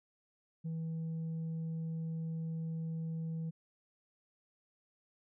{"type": "tone", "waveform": "sine", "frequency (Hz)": 162.4, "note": "E3", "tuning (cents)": -26, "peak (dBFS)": -33, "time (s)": [0.64, 3.51], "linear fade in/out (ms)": 20, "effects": ["tanh soft clip ceiling -35 dBFS"]}